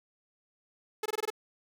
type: tone bursts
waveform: sawtooth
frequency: 430 Hz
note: A4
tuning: 40 cents flat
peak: -26 dBFS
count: 6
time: 1.03-1.303 s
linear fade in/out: 5 ms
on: 28 ms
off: 21 ms
effects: none